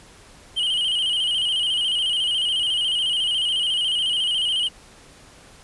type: tone with vibrato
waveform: triangle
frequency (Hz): 3021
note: F#7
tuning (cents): +35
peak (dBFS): -18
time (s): 0.56-4.69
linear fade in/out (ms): 20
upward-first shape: square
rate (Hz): 14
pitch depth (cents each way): 64
effects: pink hiss -48 dBFS RMS until 5.63 s + resampled to 24000 Hz